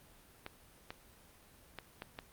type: clicks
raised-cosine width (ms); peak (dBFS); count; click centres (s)
0.3; -26; 5; 0.464 / 0.905 / 1.787 / 2.021 / 2.189
effects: pink hiss -61 dBFS RMS until 2.32 s + Opus 32 kbps